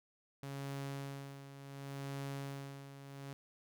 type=tone with tremolo; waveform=sawtooth; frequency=138.59 Hz; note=C#3; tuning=in tune; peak=-36 dBFS; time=0.43-3.33 s; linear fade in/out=0 ms; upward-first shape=sine; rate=0.69 Hz; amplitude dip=70%; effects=none